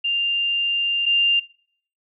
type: tone pair in turn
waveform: sine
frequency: 2794 / 2794 Hz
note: F7 / F7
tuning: 0 / 0 cents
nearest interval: unison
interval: 0 cents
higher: neither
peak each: -19 / -15 dBFS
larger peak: second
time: 0.04-1.06 / 1.06-1.4 s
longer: first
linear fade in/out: 10 ms
effects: noise-tail reverb RT60 0.6 s tail -22 dB re dry